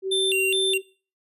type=tone; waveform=sine; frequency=382.5 Hz; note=G4; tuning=42 cents flat; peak=-24 dBFS; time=0.02-0.82 s; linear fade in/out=50 ms
type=tone with vibrato; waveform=square; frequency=3136 Hz; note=G7; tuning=in tune; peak=-22 dBFS; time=0.11-0.78 s; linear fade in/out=10 ms; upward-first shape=square; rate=2.4 Hz; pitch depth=220 cents each way
effects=noise-tail reverb RT60 0.4 s tail -22 dB re dry + resampled to 32000 Hz